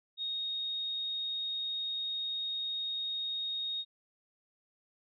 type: tone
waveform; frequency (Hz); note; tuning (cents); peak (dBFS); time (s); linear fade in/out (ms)
sine; 3729; A#7; 0; -33; 0.17-3.85; 50
effects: none